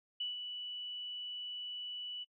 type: tone with ADSR envelope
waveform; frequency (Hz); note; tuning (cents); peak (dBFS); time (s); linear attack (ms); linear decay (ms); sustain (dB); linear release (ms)
sine; 2960; F#7; 0; -34; 0.2-2.25; 7; 150; -6; 26
effects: noise-tail reverb RT60 0.1 s tail -25 dB re dry